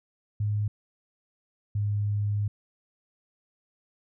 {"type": "tone pair in turn", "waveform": "sine", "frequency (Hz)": [104.5, 103.24], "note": ["G#2", "G#2"], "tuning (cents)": [11, -10], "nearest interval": "unison", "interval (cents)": 21, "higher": "first", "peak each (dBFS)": -24, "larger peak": "neither", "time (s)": [[0.4, 0.68], [1.75, 2.48]], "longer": "second", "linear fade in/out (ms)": 5, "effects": []}